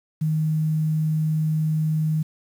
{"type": "tone", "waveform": "sine", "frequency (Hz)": 156.1, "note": "D#3", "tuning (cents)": 6, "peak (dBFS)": -19, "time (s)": [0.21, 2.23], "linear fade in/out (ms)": 10, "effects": ["8-bit"]}